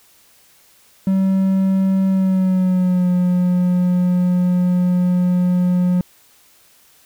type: tone with pitch glide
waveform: triangle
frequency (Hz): 191.3 to 179.52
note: G3 to F3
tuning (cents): -42 to +48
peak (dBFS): -11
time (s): 1.07-6.01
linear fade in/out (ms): 2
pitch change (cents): -110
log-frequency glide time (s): 2.08-3.09
effects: white hiss -52 dBFS RMS until 7.05 s